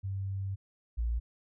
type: tone pair in turn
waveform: sine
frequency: 97.2 / 57.8 Hz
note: G2 / A#1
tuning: -14 / -14 cents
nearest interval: major sixth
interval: 900 cents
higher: first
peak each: -32 / -28 dBFS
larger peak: second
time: 0.03-0.56 / 0.97-1.2 s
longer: first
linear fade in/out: 20 ms
effects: none